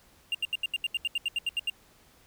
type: tone bursts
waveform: triangle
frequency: 2794 Hz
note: F7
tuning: in tune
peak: -24 dBFS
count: 14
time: 0.32-1.699 s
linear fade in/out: 2 ms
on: 27 ms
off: 77 ms
effects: pink hiss -60 dBFS RMS until 2.26 s